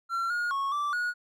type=tone with pitch steps; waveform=triangle; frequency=1362 / 1433 / 1101 / 1167 / 1452 Hz; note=F6 / F6 / C#6 / D6 / F#6; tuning=-44 / +44 / -12 / -11 / -33 cents; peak=-25 dBFS; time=0.09-1.14 s; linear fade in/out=50 ms; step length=210 ms; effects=none